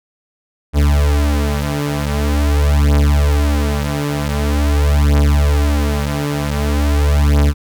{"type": "beating tone pair", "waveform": "40% pulse", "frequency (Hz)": [72.4, 72.85], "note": ["D2", "D2"], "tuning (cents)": [-24, -13], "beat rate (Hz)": 0.45, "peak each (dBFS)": -14, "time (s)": [0.73, 7.54], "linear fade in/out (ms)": 50, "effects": []}